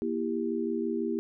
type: chord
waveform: sine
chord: E diminished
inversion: second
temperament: just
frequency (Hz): 237.3 / 329.6 / 395.6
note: Bb3 / E4 / G4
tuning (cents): +31 / 0 / +16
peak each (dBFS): -32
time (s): 0.02-1.19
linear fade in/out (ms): 0
effects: none